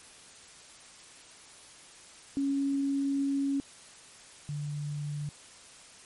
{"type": "tone pair in turn", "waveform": "sine", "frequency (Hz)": [277.2, 146.84], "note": ["C#4", "D3"], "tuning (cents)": [0, 0], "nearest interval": "major seventh", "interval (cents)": 1100, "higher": "first", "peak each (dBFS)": [-26, -32], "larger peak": "first", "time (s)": [[2.37, 3.6], [4.49, 5.29]], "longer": "first", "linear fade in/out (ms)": 0, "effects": ["white hiss -52 dBFS RMS until 6.05 s", "MP3 48 kbps"]}